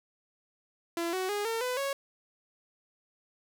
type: tone with pitch steps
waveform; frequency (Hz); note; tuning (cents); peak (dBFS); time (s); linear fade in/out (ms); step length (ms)
sawtooth; 338.4 / 373.3 / 411.8 / 454.3 / 501.2 / 552.9; E4 / F#4 / G#4 / A#4 / B4 / C#5; +45 / +15 / -15 / -45 / +25 / -5; -26; 0.97-1.93; 2; 160
effects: none